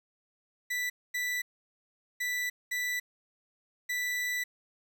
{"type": "tone bursts at uneven times", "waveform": "40% pulse", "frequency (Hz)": 1975.5, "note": "B6", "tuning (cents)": 0, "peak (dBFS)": -29, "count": 5, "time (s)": [[0.7, 0.9], [1.14, 1.42], [2.2, 2.5], [2.71, 3], [3.89, 4.44]], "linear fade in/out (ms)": 10, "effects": ["10-bit"]}